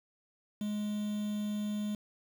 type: tone with quantisation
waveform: triangle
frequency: 209.1 Hz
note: G#3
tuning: 12 cents sharp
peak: -30 dBFS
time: 0.61-1.95 s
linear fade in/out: 2 ms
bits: 8
effects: none